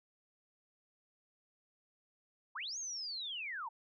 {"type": "linear two-way sweep", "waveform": "sine", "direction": "up then down", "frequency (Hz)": [830.6, 6645, 830.6], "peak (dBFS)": -39, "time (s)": [2.55, 3.69], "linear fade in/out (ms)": 10, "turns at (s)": 2.78, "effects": []}